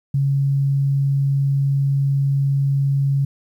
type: tone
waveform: sine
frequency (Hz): 138.59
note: C#3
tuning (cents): 0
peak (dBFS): -15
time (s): 0.14-3.25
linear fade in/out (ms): 5
effects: 9-bit